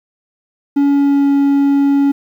triangle tone with pitch glide, 282.4 to 280.1 Hz, C#4 to C#4, +32 to +18 cents, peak -7 dBFS, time 0.76-2.12 s, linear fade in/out 10 ms, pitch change -14 cents, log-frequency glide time 0.89-1.32 s, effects 8-bit

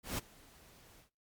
pink noise with ADSR envelope, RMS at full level -36 dBFS, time 0.03-1.1 s, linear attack 150 ms, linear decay 19 ms, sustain -24 dB, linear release 110 ms, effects noise-tail reverb RT60 0.4 s tail -26 dB re dry + MP3 96 kbps

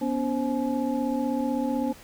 sine tone cluster, 246 / 281.9 / 526 / 849 Hz, B3 / C#4 / C5 / G#5, -7 / +29 / +9 / +38 cents, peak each -27 / -28 / -32 / -34 dBFS, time 0.01-1.93 s, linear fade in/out 10 ms, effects pink hiss -49 dBFS RMS until 2.03 s

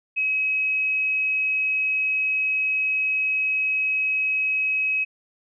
sine tone, 2550 Hz, D#7, 42 cents sharp, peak -20 dBFS, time 0.16-5.05 s, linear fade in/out 20 ms, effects none

